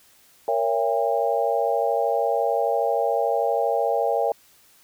sine chord, A# diminished seventh, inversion none, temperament just, 466.2 / 559.4 / 671.3 / 805.5 Hz, A#4 / C#5 / E5 / G5, 0 / +16 / +31 / +47 cents, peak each -25 dBFS, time 0.48-4.32 s, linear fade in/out 2 ms, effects white hiss -56 dBFS RMS until 4.83 s

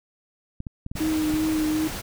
clicks, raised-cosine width 5 ms, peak -20 dBFS, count 6, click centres 0.604 / 0.668 / 0.864 / 0.915 / 0.955 / 1.34 s
pink noise, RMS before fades -33 dBFS, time 0.95-2.02 s, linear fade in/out 20 ms
sine tone with vibrato, 311.1 Hz, D#4, in tune, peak -21 dBFS, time 1-1.88 s, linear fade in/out 10 ms, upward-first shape triangle, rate 2.6 Hz, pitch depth 24 cents each way
effects none

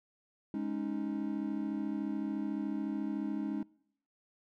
triangle chord, Ab suspended fourth, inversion none, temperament equal, 207.7 / 277.2 / 311.1 Hz, Ab3 / Db4 / Eb4, 0 / 0 / 0 cents, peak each -35 / -36 / -36 dBFS, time 0.54-3.63 s, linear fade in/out 2 ms, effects noise-tail reverb RT60 0.7 s tail -24 dB re dry

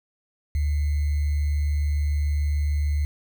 sine tone with sample-and-hold, 73.42 Hz, D2, in tune, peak -20 dBFS, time 0.55-3.05 s, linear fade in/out 0 ms, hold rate 2100 Hz, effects none

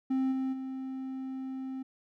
triangle tone with level steps, 263.3 Hz, C4, 11 cents sharp, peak -24 / -27 / -33 dBFS, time 0.1-1.83 s, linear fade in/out 10 ms, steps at 0.31 / 0.52 s, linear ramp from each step 20 ms, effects none

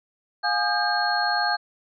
sine tone cluster, 711 / 832 / 1224 / 1596 / 4297 Hz, F5 / G#5 / D#6 / G6 / C8, +31 / +3 / -29 / +31 / +45 cents, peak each -27 / -26 / -31 / -25 / -28 dBFS, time 0.43-1.57 s, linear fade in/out 20 ms, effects none

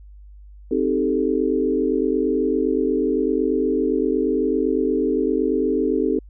sine chord, A half-diminished seventh, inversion first, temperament equal, 261.6 / 311.1 / 392 / 440 Hz, C4 / Eb4 / G4 / A4, 0 / 0 / 0 / 0 cents, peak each -23 dBFS, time 0.71-6.19 s, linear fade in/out 5 ms, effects added 50 Hz sine -40 dBFS peak until 6.29 s

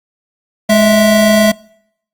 square tone pair together, 209.8 / 657 Hz, G#3 / E5, +18 / -6 cents, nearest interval octave + minor sixth, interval 1976 cents, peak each -10 dBFS, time 0.69-1.52 s, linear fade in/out 10 ms, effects noise-tail reverb RT60 0.7 s tail -25 dB re dry + Opus 48 kbps

